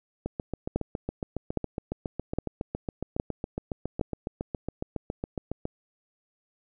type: two click trains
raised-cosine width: 2 ms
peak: -17 / -12 dBFS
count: 40 / 5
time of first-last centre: 0.26-5.654 / 0.76-4.012 s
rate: 7.23 / 1.23 Hz
effects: none